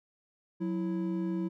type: tone pair together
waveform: triangle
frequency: 183.66 / 330 Hz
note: F#3 / E4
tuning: -13 / +2 cents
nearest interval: minor seventh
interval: 1015 cents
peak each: -30 / -31 dBFS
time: 0.6-1.49 s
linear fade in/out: 20 ms
effects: none